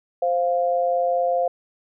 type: tone pair together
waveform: sine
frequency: 523.3 / 698.5 Hz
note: C5 / F5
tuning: 0 / 0 cents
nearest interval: perfect fourth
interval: 500 cents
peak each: -21 dBFS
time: 0.22-1.48 s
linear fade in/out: 5 ms
effects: none